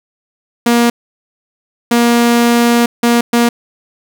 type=tone bursts at uneven times; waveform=sawtooth; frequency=236.8 Hz; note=A#3; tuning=27 cents sharp; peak=-4 dBFS; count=4; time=0.66-0.9 / 1.91-2.86 / 3.03-3.21 / 3.33-3.49 s; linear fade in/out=5 ms; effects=none